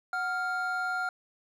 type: tone pair together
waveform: triangle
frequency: 740 / 1396.9 Hz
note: F#5 / F6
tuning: 0 / 0 cents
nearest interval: major seventh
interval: 1100 cents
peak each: -32 / -28 dBFS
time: 0.13-1.09 s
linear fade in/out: 2 ms
effects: none